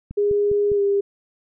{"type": "click train", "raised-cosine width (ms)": 5, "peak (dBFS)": -21, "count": 4, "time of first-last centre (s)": [0.11, 0.717], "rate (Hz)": 4.94}
{"type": "tone with pitch glide", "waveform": "sine", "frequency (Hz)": [410, 400.6], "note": ["G#4", "G4"], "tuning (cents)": [-22, 38], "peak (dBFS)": -16, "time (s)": [0.17, 1.01], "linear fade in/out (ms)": 10, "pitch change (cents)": -40, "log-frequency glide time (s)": [0.74, 0.81]}
{"effects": []}